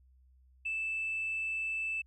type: tone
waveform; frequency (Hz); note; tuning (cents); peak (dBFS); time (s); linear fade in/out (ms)
sine; 2637; E7; 0; -31; 0.65-2.02; 10
effects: tanh soft clip ceiling -28 dBFS + added 64 Hz sine -60 dBFS peak until 2.06 s